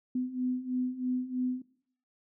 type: beating tone pair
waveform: sine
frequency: 250.6 / 253.7 Hz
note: B3 / B3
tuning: +25 / +47 cents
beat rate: 3.1 Hz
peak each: -35 / -31 dBFS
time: 0.15-1.62 s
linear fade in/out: 5 ms
effects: noise-tail reverb RT60 0.6 s tail -17 dB re dry